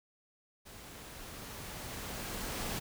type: noise with level ramp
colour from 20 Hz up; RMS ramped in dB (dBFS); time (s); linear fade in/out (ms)
pink; -51 to -37; 0.65-2.8; 20
effects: none